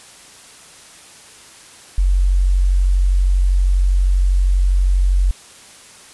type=tone; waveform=sine; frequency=46.25 Hz; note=F#1; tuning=in tune; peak=-11 dBFS; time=1.98-5.31 s; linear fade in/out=0 ms; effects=white hiss -42 dBFS RMS until 6.13 s + resampled to 24000 Hz